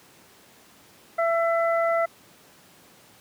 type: harmonic tone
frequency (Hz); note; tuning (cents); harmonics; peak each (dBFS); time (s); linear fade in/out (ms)
669; E5; +25; 1 / 2 / 3; -21 / -27 / -31; 1.18-2.06; 10
effects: pink hiss -53 dBFS RMS until 3.2 s + high-pass 150 Hz 12 dB/octave